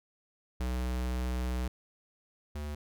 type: tone pair in turn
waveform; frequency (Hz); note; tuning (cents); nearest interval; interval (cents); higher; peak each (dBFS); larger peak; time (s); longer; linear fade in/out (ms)
square; 62.3 / 74.09; B1 / D2; +16 / +16; minor third; 300; second; -31 / -36; first; 0.6-1.68 / 2.55-2.75; first; 5
effects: none